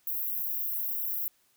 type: high-pass noise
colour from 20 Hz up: white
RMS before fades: -32 dBFS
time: 0.07-1.28 s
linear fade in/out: 0 ms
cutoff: 12000 Hz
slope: 96 dB/octave
effects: white hiss -68 dBFS RMS until 1.56 s